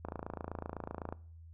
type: click train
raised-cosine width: 1 ms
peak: -25 dBFS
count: 31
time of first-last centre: 0.05-1.125 s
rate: 27.9 Hz
effects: noise-tail reverb RT60 0.5 s tail -21 dB re dry + added 82 Hz sine -50 dBFS peak until 1.53 s